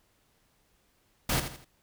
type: noise with echo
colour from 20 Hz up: pink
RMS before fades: -27 dBFS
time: 1.29-1.4 s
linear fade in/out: 5 ms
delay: 82 ms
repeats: 3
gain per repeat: -9 dB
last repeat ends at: 1.646 s
effects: pink hiss -69 dBFS RMS until 1.82 s